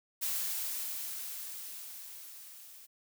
blue noise with level ramp, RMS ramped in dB -33 to -53 dBFS, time 0.21-2.87 s, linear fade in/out 20 ms, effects none

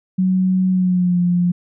sine tone with pitch glide, 186.1 to 176.37 Hz, F#3 to F3, +10 to +17 cents, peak -13 dBFS, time 0.18-1.52 s, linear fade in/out 10 ms, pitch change -93 cents, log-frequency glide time 0.7-1.19 s, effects none

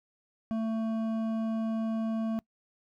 sine tone with hard clipping, 223.1 Hz, A3, 24 cents sharp, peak -30 dBFS, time 0.51-2.39 s, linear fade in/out 0 ms, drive 9 dB, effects noise-tail reverb RT60 0.1 s tail -24 dB re dry

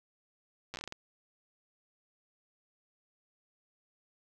slowing click train, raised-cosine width 0.2 ms, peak -23 dBFS, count 9, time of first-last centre 0.74-0.924 s, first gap 8 ms, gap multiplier 1.29, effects none

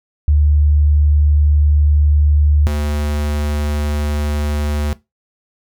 sine / square tone pair in turn, 74 / 74 Hz, D2 / D2, +14 / +14 cents, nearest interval unison, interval 0 cents, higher neither, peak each -9 / -17 dBFS, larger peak first, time 0.28-2.67 / 2.67-4.93 s, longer first, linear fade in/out 0 ms, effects noise-tail reverb RT60 0.2 s tail -18 dB re dry

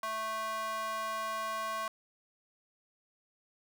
square tone with high-pass filter, 220 Hz, A3, in tune, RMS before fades -36 dBFS, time 0.03-1.88 s, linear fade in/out 2 ms, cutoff 940 Hz, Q 6.5, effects none

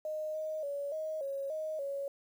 sine tone with pitch steps, 618 / 624 / 567 / 627 / 551 / 625 / 557 Hz, D#5 / D#5 / C#5 / D#5 / C#5 / D#5 / C#5, -12 / +5 / +39 / +13 / -11 / +8 / +8 cents, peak -34 dBFS, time 0.05-2.08 s, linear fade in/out 2 ms, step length 290 ms, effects 10-bit

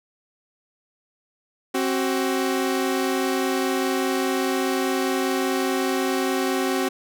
sawtooth tone pair together, 265.9 / 376.4 Hz, C4 / F#4, +28 / +30 cents, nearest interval tritone, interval 602 cents, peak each -20 dBFS, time 1.74-6.89 s, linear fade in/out 10 ms, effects none

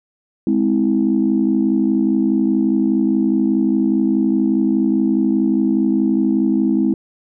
sine chord, Ab augmented, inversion none, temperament just, 207.7 / 259.6 / 324.5 Hz, Ab3 / C4 / E4, 0 / -13 / -27 cents, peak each -17 dBFS, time 0.47-6.94 s, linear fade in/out 2 ms, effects tanh soft clip ceiling -5 dBFS

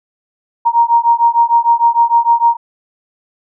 sine beating tone pair, 932.3 / 938.9 Hz, A#5 / A#5, 0 / +12 cents, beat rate 6.6 Hz, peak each -11 dBFS, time 0.65-2.57 s, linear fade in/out 20 ms, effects none

